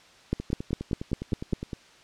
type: two click trains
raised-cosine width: 3 ms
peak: -12 / -20 dBFS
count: 7 / 14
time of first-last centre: 0.33-1.532 / 0.4-1.732 s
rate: 4.99 / 9.76 Hz
effects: white hiss -54 dBFS RMS until 2.03 s + low-pass 5000 Hz 12 dB/octave